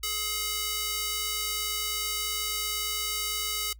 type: tone with high-pass filter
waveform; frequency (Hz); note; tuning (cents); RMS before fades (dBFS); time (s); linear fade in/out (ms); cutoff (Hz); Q
square; 424.3; G#4; +37; -31; 0.03-3.73; 5; 2900; 0.56
effects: noise-tail reverb RT60 0.1 s tail -23 dB re dry + added 55 Hz sine -46 dBFS peak until 3.79 s